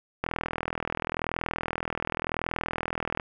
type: click train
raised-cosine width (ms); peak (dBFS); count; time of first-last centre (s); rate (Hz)
0.5; -13; 122; 0.24-3.198; 40.9
effects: none